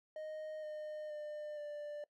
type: tone with pitch steps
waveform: triangle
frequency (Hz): 620 / 610.1 / 600.3 / 590.6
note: D#5 / D#5 / D5 / D5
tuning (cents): -6 / -34 / +38 / +10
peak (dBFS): -40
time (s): 0.16-2.04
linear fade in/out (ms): 2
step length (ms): 470
effects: noise-tail reverb RT60 0.1 s tail -21 dB re dry